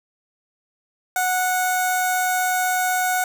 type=tone with notch filter; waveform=15% pulse; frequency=736 Hz; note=F#5; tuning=9 cents flat; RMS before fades=-21 dBFS; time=1.16-3.24 s; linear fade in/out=2 ms; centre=2800 Hz; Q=0.86; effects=none